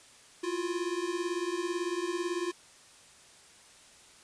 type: beating tone pair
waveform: square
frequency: 340 / 358 Hz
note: F4 / F4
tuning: -46 / +43 cents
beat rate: 18 Hz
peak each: -35 / -34 dBFS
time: 0.43-2.52 s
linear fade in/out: 10 ms
effects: white hiss -56 dBFS RMS until 4.23 s + resampled to 22050 Hz